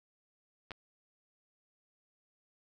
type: clicks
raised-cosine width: 0.3 ms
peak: -27 dBFS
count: 2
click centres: 0.708 / 0.717 s
effects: none